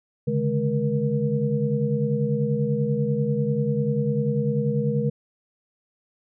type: tone cluster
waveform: sine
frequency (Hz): 138.3 / 148.5 / 211.3 / 474.7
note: C#3 / D3 / G#3 / A#4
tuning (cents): -4 / +20 / +30 / +31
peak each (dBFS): -26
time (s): 0.27-5.1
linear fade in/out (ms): 10
effects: none